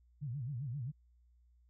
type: tone with vibrato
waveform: sine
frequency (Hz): 130.81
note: C3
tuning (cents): 0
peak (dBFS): -37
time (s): 0.21-0.92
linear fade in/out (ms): 20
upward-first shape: sine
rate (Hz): 7.6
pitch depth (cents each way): 230
effects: added 60 Hz sine -64 dBFS peak until 1.69 s